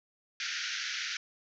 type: band-pass noise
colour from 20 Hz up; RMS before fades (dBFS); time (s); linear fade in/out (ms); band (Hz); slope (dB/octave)
pink; -36; 0.4-1.17; 2; 1400 to 6400; 96
effects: none